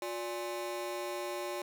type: ring-modulated tone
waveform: 30% pulse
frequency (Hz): 470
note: A#4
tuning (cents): +14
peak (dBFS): -30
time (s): 0.02-1.62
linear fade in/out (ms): 2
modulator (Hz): 112
effects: 12-bit